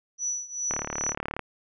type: tone with tremolo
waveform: sine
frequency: 5920 Hz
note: F#8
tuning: in tune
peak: -25 dBFS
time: 0.18-1.15 s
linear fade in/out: 50 ms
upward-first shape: triangle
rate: 2.5 Hz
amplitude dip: 90%
type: click train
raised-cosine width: 0.5 ms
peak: -15 dBFS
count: 26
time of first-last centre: 0.71-1.393 s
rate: 36.6 Hz
effects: none